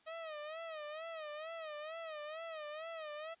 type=tone with vibrato; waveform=sawtooth; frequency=628 Hz; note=D#5; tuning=16 cents sharp; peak=-39 dBFS; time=0.06-3.35 s; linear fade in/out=20 ms; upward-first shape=sine; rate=2.2 Hz; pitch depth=100 cents each way; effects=white hiss -70 dBFS RMS until 3.4 s + resampled to 8000 Hz